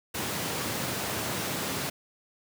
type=high-pass noise; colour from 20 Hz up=pink; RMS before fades=-32 dBFS; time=0.14-1.9 s; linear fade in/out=10 ms; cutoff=100 Hz; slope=24 dB/octave; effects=none